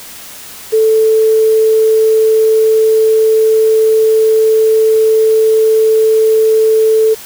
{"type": "tone with quantisation", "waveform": "sine", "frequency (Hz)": 440, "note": "A4", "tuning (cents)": 0, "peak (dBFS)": -6, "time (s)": [0.72, 7.15], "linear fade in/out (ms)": 20, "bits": 5, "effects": ["white hiss -31 dBFS RMS until 7.25 s"]}